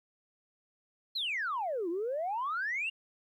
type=exponential two-way sweep; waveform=sine; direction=down then up; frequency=4321 to 326.1 to 2862 Hz; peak=-30 dBFS; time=1.15-2.9 s; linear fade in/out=10 ms; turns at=1.89 s; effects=tanh soft clip ceiling -27 dBFS + 12-bit